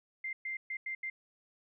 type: tone bursts at uneven times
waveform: sine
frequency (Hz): 2093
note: C7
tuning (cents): 0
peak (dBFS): -35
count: 5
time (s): 0.24-0.33 / 0.45-0.57 / 0.7-0.77 / 0.86-0.95 / 1.03-1.1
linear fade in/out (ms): 5
effects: none